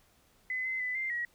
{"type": "tone with pitch steps", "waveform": "sine", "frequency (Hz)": [2025, 2053, 2002, 2090, 1909], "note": ["B6", "C7", "B6", "C7", "A#6"], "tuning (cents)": [43, -33, 23, -2, 41], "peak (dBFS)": -31, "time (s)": [0.5, 1.25], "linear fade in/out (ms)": 2, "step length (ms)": 150, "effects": ["pink hiss -66 dBFS RMS until 1.34 s"]}